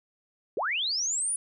sine linear sweep, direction up, 329.6 to 9956 Hz, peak -26 dBFS, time 0.57-1.36 s, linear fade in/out 2 ms, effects none

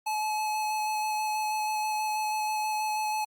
square tone with vibrato, 857 Hz, A5, 46 cents flat, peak -28 dBFS, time 0.06-3.25 s, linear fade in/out 10 ms, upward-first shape square, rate 6.2 Hz, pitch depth 9 cents each way, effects Opus 48 kbps

